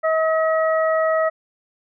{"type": "harmonic tone", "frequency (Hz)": 639, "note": "D#5", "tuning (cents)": 46, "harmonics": [1, 2, 3], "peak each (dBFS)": [-17, -23, -27], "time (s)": [0.03, 1.3], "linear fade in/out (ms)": 20, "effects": []}